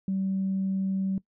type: tone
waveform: sine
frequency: 192 Hz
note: G3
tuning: 36 cents flat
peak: -24 dBFS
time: 0.08-1.18 s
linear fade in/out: 2 ms
effects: noise-tail reverb RT60 0.1 s tail -21 dB re dry + tanh soft clip ceiling -20 dBFS